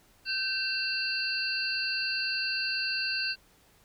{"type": "tone cluster", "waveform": "sine", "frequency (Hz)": [1543, 2711, 4175, 4615], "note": ["G6", "E7", "C8", "D8"], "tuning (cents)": [-28, 48, -5, -31], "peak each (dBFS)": [-34, -33, -37, -32], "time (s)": [0.25, 3.36], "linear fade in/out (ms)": 50, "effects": ["pink hiss -62 dBFS RMS until 3.84 s"]}